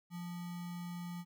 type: tone with sample-and-hold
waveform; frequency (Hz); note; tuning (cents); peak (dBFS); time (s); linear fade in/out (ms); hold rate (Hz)
sine; 174.61; F3; 0; -40; 0.1-1.25; 50; 1050
effects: none